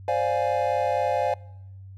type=chord; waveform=triangle; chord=D half-diminished seventh; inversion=third; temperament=equal; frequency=523.3 / 587.3 / 698.5 / 830.6 Hz; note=C5 / D5 / F5 / Ab5; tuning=0 / 0 / 0 / 0 cents; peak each=-25 dBFS; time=0.08-1.34 s; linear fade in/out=2 ms; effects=noise-tail reverb RT60 1.0 s tail -25 dB re dry + added 96 Hz sine -40 dBFS peak until 1.97 s